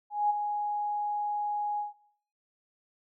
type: tone with ADSR envelope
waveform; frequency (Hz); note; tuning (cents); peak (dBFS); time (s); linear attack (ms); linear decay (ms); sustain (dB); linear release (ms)
sine; 830.6; G#5; 0; -21; 0.1-1.94; 200; 18; -7; 150
effects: noise-tail reverb RT60 0.6 s tail -19 dB re dry